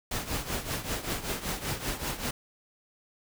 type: noise with tremolo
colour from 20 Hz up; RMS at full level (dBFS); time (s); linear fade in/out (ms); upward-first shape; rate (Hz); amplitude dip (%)
pink; -30; 0.11-2.31; 5; triangle; 5.2; 80
effects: none